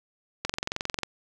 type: click train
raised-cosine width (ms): 0.2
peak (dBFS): -11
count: 14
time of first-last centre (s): 0.45-1.033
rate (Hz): 22.3
effects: none